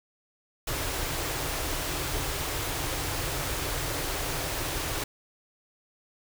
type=band-stop noise; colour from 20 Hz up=pink; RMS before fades=-31 dBFS; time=0.67-5.04 s; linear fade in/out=5 ms; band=160 to 260 Hz; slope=96 dB/octave; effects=none